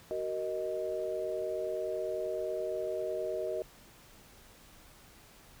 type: tone cluster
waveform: sine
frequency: 376.7 / 466.5 / 623 Hz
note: F#4 / A#4 / D#5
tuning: +31 / +1 / +2 cents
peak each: -37 / -38 / -35 dBFS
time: 0.11-3.62 s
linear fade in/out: 0 ms
effects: pink hiss -57 dBFS RMS until 5.6 s